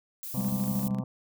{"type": "noise", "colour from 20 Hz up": "violet", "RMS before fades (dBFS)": -38, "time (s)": [0.23, 0.88], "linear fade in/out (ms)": 0}
{"type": "harmonic tone", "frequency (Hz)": 128.4, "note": "C3", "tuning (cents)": -32, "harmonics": [1, 2, 4, 5, 6, 7, 8, 9], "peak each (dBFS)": [-34, -40, -46, -48, -50, -51, -52, -53], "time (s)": [0.34, 1.04], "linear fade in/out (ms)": 2}
{"type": "tone with tremolo", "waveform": "sine", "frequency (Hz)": 197.9, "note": "G3", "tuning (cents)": 17, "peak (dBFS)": -25, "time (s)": [0.37, 1.01], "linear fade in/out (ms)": 10, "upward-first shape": "square", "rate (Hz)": 13, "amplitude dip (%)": 55}
{"effects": []}